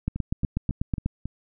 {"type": "two click trains", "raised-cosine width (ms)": 5, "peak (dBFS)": [-18, -12], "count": [5, 9], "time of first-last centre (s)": [[0.16, 1.256], [0.08, 1.06]], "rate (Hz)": [3.65, 8.16], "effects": []}